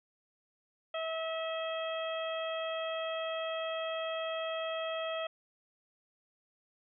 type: harmonic tone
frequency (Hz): 647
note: E5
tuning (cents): -32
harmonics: 1 / 2 / 3 / 4 / 5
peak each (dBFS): -35 / -41 / -46 / -45 / -43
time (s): 0.94-5.27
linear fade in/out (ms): 5
effects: none